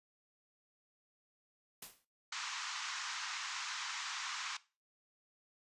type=noise with exponential decay; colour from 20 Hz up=white; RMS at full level=-44 dBFS; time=1.82-2.05 s; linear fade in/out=5 ms; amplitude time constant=50 ms
type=band-pass noise; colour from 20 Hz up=pink; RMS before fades=-42 dBFS; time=2.32-4.57 s; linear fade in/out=5 ms; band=950 to 7100 Hz; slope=48 dB/octave
effects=noise-tail reverb RT60 0.3 s tail -18 dB re dry + resampled to 32000 Hz